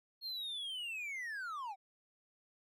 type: linear sweep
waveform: triangle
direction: down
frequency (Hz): 4293 to 736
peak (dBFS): -38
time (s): 0.21-1.76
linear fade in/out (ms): 50
effects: none